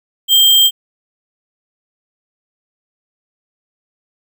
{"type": "tone with sample-and-hold", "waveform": "sine", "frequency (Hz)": 3177, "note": "G7", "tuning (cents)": 23, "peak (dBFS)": -6, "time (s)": [0.28, 0.71], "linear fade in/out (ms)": 50, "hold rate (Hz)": 11025, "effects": []}